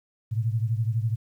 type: beating tone pair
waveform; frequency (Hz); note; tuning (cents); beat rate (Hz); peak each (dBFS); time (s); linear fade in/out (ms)
sine; 110 / 122; A2 / B2; 0 / -21; 12; -24 / -28; 0.31-1.16; 20
effects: 10-bit